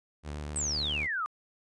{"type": "tone with vibrato", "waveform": "sawtooth", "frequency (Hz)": 74.2, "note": "D2", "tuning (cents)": 18, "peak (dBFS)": -32, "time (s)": [0.23, 1.08], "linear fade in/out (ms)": 50, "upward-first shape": "square", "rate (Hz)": 8.2, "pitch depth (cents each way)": 25}
{"type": "exponential sweep", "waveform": "sine", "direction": "down", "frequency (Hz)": [8372, 1174.7], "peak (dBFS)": -29, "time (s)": [0.56, 1.26], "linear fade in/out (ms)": 0}
{"effects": ["resampled to 22050 Hz"]}